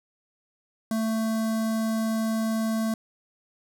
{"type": "tone with notch filter", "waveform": "square", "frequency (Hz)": 222.2, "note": "A3", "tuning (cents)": 17, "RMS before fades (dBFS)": -26, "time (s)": [0.91, 2.94], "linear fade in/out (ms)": 2, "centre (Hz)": 2600, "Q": 1, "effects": []}